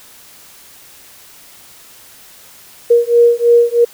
sine beating tone pair, 471.6 / 474.7 Hz, A#4 / A#4, +20 / +31 cents, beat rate 3.1 Hz, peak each -10 dBFS, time 2.9-3.85 s, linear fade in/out 10 ms, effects white hiss -41 dBFS RMS until 3.93 s

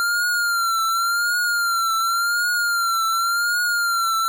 square tone with vibrato, 1387 Hz, F6, 12 cents flat, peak -19 dBFS, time 0-4.28 s, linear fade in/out 0 ms, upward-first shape triangle, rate 0.9 Hz, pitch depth 73 cents each way, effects none

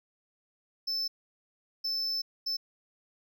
triangle tone bursts at uneven times, 5274 Hz, E8, in tune, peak -28 dBFS, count 3, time 0.87-1.08 / 1.84-2.22 / 2.46-2.57 s, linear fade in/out 10 ms, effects none

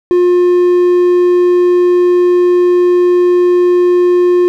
triangle tone, 355.9 Hz, F4, 33 cents sharp, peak -4 dBFS, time 0.11-4.48 s, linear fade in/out 0 ms, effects none

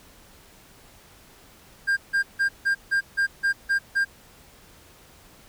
triangle tone bursts, 1600 Hz, G6, 35 cents sharp, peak -17 dBFS, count 9, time 1.87-4.05 s, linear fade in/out 20 ms, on 100 ms, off 160 ms, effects pink hiss -52 dBFS RMS until 5.48 s

